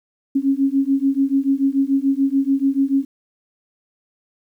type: beating tone pair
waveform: sine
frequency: 270 / 276.9 Hz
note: C#4 / C#4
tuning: -45 / -2 cents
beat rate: 6.9 Hz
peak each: -18 dBFS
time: 0.35-3.05 s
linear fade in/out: 10 ms
effects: 9-bit